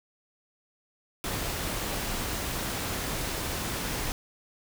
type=noise; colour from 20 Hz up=pink; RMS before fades=-32 dBFS; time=1.24-4.12 s; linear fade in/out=0 ms; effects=none